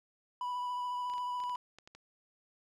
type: tone with vibrato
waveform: triangle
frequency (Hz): 987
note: B5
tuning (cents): -1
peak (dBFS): -32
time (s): 0.41-1.56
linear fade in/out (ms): 2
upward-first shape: sine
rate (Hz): 14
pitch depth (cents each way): 15
type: clicks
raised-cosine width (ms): 0.2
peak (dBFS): -35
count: 10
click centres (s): 1.099 / 1.137 / 1.181 / 1.402 / 1.438 / 1.496 / 1.553 / 1.786 / 1.875 / 1.95
effects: none